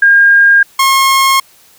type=tone pair in turn; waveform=sine / sawtooth; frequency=1615 / 1077.9 Hz; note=G#6 / C#6; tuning=-49 / -49 cents; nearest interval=perfect fifth; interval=700 cents; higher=first; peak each=-3 dBFS; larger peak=neither; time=0.02-0.63 / 0.79-1.4 s; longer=neither; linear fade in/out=5 ms; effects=white hiss -45 dBFS RMS until 1.78 s